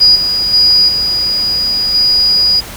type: tone with level steps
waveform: sine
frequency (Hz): 4900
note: D#8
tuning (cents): -27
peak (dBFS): -3 / -11 / -5 / -11 / -7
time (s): 0-2.61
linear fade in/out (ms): 20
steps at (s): 0.15 / 0.53 / 0.88 / 1.94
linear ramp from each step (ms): 10
effects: added 60 Hz sine -34 dBFS peak until 2.76 s + pink hiss -28 dBFS RMS until 2.76 s

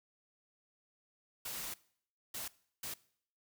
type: noise bursts at uneven times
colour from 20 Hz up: white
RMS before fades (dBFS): -42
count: 3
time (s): 1.45-1.74 / 2.34-2.48 / 2.83-2.94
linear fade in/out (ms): 5
effects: noise-tail reverb RT60 0.6 s tail -21 dB re dry

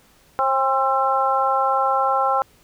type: harmonic tone with a mistuned harmonic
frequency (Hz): 267.7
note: C4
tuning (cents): +40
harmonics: 2 / 3 / 4 / 5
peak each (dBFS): -24 / -20 / -23 / -22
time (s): 0.39-2.42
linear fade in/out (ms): 0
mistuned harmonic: 4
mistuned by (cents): -28
effects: pink hiss -55 dBFS RMS until 2.63 s

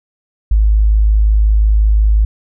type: tone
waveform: sine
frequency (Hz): 52.8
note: G#1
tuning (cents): +29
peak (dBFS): -7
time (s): 0.51-2.25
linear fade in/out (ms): 5
effects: none

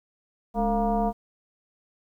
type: tone with frequency modulation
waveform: sine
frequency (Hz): 455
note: A#4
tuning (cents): -42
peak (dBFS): -21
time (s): 0.54-1.13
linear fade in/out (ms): 50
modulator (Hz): 245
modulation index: 1.8
effects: 10-bit

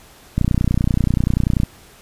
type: click train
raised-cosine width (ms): 5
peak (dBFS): -4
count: 39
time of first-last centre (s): 0.38-1.634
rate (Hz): 30.3
effects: pink hiss -46 dBFS RMS until 2.01 s + resampled to 32000 Hz

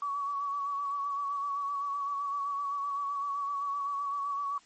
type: tone with vibrato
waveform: sine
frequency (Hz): 1131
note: C#6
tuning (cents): +34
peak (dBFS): -30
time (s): 0.02-4.58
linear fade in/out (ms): 2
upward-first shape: sine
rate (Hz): 7.8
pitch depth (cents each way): 33
effects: white hiss -61 dBFS RMS until 4.65 s + MP3 32 kbps

